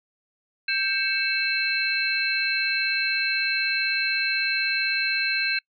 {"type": "tone cluster", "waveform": "sine", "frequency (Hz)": [1576, 2229, 2642, 4128], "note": ["G6", "C#7", "E7", "C8"], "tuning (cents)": [9, 9, 3, -24], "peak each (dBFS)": [-27, -30, -26, -28], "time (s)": [0.68, 5.59], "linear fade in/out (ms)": 5, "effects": ["noise-tail reverb RT60 0.1 s tail -26 dB re dry"]}